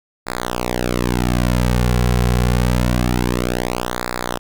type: tone with flanger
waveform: sawtooth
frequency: 60.9 Hz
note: B1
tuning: 24 cents flat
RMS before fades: -18 dBFS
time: 0.26-4.39 s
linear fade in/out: 20 ms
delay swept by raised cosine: 0.33 to 3.33 ms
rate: 0.26 Hz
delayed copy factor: -1
effects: none